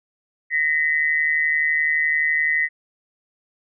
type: tone pair together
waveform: sine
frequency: 1863.3 / 2015 Hz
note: A#6 / B6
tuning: -1 / +34 cents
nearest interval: minor second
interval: 135 cents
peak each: -20 dBFS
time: 0.5-2.69 s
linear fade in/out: 50 ms
effects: none